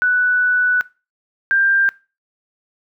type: tone pair in turn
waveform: sine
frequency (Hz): 1485 / 1587.9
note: F#6 / G6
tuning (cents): +6 / +22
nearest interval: minor second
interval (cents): 116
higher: second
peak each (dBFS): -12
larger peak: neither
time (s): 0.02-0.81 / 1.51-1.89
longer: first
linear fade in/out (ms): 0
effects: noise-tail reverb RT60 0.3 s tail -21 dB re dry